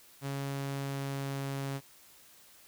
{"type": "tone with pitch glide", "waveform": "sawtooth", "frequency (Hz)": [138.59, 137.39], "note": ["C#3", "C#3"], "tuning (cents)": [0, -15], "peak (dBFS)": -30, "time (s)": [0.21, 1.81], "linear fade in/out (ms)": 50, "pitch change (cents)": -15, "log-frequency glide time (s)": [0.51, 1.64], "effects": ["white hiss -58 dBFS RMS until 2.67 s"]}